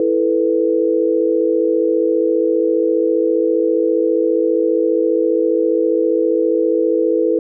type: chord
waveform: sine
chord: E suspended fourth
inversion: none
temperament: just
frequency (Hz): 329.6 / 439.5 / 494.4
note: E4 / A4 / B4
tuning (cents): 0 / -2 / +2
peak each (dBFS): -17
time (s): 0-7.39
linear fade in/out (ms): 2
effects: none